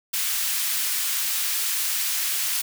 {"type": "high-pass noise", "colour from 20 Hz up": "white", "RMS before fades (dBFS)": -25, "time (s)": [0.13, 2.62], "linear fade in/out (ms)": 10, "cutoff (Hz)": 1600, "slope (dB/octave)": 12, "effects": []}